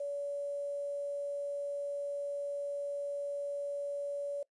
sine tone with quantisation, 570 Hz, C#5, 48 cents sharp, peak -34 dBFS, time 0-4.43 s, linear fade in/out 5 ms, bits 10, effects noise-tail reverb RT60 0.1 s tail -21 dB re dry + resampled to 24000 Hz

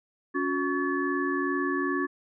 sine tone cluster, 280.2 / 362.6 / 1126 / 1727 Hz, C#4 / F#4 / C#6 / A6, +19 / -35 / +27 / -33 cents, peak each -29 / -30 / -32 / -32 dBFS, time 0.34-2.07 s, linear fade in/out 20 ms, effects none

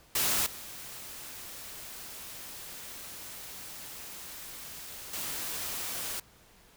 white noise with level steps, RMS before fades -28 / -44 / -36 dBFS, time 0.15-6.2 s, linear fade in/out 5 ms, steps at 0.46 / 5.13 s, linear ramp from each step 5 ms, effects pink hiss -59 dBFS RMS until 6.76 s

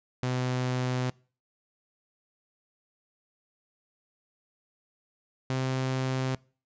sawtooth tone pair in turn, 126.7 / 130.64 Hz, B2 / C3, +45 / -2 cents, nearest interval minor second, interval 53 cents, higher second, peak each -23 dBFS, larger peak neither, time 0.23-1.1 / 5.5-6.35 s, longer first, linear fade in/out 0 ms, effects noise-tail reverb RT60 0.4 s tail -24 dB re dry + resampled to 16000 Hz

